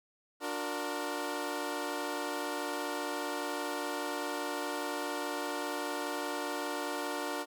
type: chord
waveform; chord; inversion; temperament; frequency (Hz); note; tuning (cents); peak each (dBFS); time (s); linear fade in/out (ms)
15% pulse; D augmented; none; equal with one note detuned; 293.7 / 360.9 / 466.2; D4 / F#4 / A#4; 0 / -43 / 0; -31 / -33 / -33; 0.4-7.46; 50
effects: none